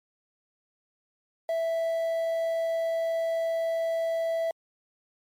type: tone with quantisation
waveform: triangle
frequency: 659.3 Hz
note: E5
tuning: in tune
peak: -23 dBFS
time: 1.49-4.51 s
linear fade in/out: 2 ms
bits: 8
effects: MP3 64 kbps